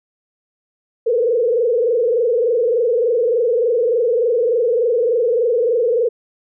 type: tone with frequency modulation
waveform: sine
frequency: 472.6 Hz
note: A#4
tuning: 24 cents sharp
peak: -13 dBFS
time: 1.06-6.09 s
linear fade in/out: 10 ms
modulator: 23.4 Hz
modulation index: 1.5
effects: none